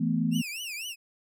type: chord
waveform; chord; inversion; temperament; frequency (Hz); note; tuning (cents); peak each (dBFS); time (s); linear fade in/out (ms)
sine; E suspended fourth; none; just; 164.81 / 219.8 / 247.2; E3 / A3 / B3; 0 / -2 / +2; -28; 0-0.42; 10
type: tone with vibrato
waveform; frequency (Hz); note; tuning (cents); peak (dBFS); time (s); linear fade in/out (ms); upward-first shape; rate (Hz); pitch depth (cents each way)
sawtooth; 2637; E7; 0; -31; 0.31-0.96; 50; triangle; 4; 250
effects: none